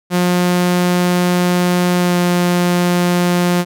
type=tone with pitch glide; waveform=sawtooth; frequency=178.2 to 176.66 Hz; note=F3 to F3; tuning=+35 to +20 cents; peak=-8 dBFS; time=0.1-3.65 s; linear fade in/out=50 ms; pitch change=-15 cents; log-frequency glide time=1.97-2.17 s; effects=none

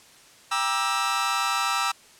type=chord; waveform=sawtooth; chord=E half-diminished seventh; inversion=first; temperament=just; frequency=791.1 / 949.3 / 1186.7 / 1318.5 Hz; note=G5 / Bb5 / D6 / E6; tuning=+16 / +31 / +18 / 0 cents; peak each=-27 / -26 / -26 / -22 dBFS; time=0.51-1.92 s; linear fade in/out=10 ms; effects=white hiss -52 dBFS RMS until 2.19 s + low-pass 9000 Hz 12 dB/octave

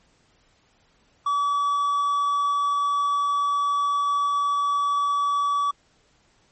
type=tone; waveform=triangle; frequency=1145 Hz; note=D6; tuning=44 cents flat; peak=-18 dBFS; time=1.26-5.71 s; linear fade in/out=5 ms; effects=pink hiss -62 dBFS RMS until 6.51 s + MP3 32 kbps

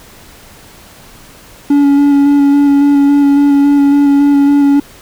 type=tone with vibrato; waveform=triangle; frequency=283.5 Hz; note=C#4; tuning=39 cents sharp; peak=-3 dBFS; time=1.7-4.8 s; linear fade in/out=5 ms; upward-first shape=square; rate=3.6 Hz; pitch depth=13 cents each way; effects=pink hiss -38 dBFS RMS until 5.01 s

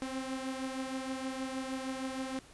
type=beating tone pair; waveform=sawtooth; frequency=261.6 / 268 Hz; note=C4 / C4; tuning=0 / +42 cents; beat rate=6.4 Hz; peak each=-33 / -38 dBFS; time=0.02-2.39 s; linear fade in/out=0 ms; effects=pink hiss -57 dBFS RMS until 2.53 s + resampled to 24000 Hz

